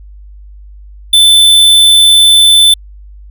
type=tone; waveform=square; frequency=3522 Hz; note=A7; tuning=1 cent sharp; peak=-3 dBFS; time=1.13-2.74 s; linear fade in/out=5 ms; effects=added 50 Hz sine -30 dBFS peak until 3.3 s